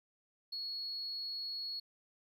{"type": "tone", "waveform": "triangle", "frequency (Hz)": 4345, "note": "C#8", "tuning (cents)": -35, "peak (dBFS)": -35, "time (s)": [0.52, 1.8], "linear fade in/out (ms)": 10, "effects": ["tanh soft clip ceiling -36 dBFS"]}